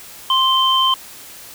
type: tone pair together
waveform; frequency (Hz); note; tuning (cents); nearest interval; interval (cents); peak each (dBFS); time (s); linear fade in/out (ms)
sine; 1048 / 3113; C6 / G7; +2 / -13; octave + perfect fifth; 1885; -15; 0.3-0.94; 2
effects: white hiss -38 dBFS RMS until 1.54 s